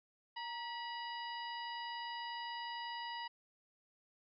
harmonic tone with a mistuned harmonic, 971 Hz, B5, 30 cents flat, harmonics 1 / 2 / 3 / 4 / 5, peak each -43 / -48 / -49 / -56 / -52 dBFS, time 0.36-3.28 s, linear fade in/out 10 ms, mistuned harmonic 1, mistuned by -62 cents, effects none

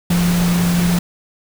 sine tone in noise, 174.61 Hz, F3, in tune, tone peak -13 dBFS, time 0.1-0.99 s, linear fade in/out 5 ms, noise pink, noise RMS -23 dBFS, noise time 0.1-0.99 s, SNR +7 dB, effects none

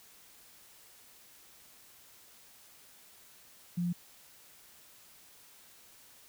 sine tone, 174.9 Hz, F3, 3 cents sharp, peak -29 dBFS, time 3.77-3.93 s, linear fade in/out 10 ms, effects white hiss -58 dBFS RMS until 6.28 s

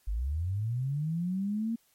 sine linear sweep, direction up, 46.25 to 233.1 Hz, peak -28 dBFS, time 0.07-1.76 s, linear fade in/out 10 ms, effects white hiss -68 dBFS RMS until 1.94 s + MP3 64 kbps

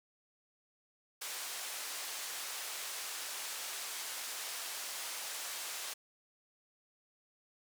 white band-pass noise, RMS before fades -42 dBFS, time 1.21-5.94 s, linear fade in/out 10 ms, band 600 to 10000 Hz, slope 12 dB/octave, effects none

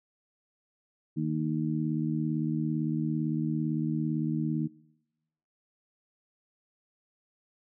harmonic tone, 77.78 Hz, D#2, in tune, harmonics 2 / 3 / 4, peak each -30 / -32 / -33 dBFS, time 1.16-4.68 s, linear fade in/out 20 ms, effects noise-tail reverb RT60 1.0 s tail -23 dB re dry

